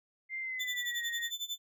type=tone with pitch glide; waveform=sine; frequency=2093 to 1875.5 Hz; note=C7 to A#6; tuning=0 to +10 cents; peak=-35 dBFS; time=0.29-1.31 s; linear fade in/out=50 ms; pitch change=-190 cents; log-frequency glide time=0.4-1.05 s
type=tone with tremolo; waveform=35% pulse; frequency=3520 Hz; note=A7; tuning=in tune; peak=-31 dBFS; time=0.59-1.58 s; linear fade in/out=20 ms; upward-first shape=sine; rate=11 Hz; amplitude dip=90%
effects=none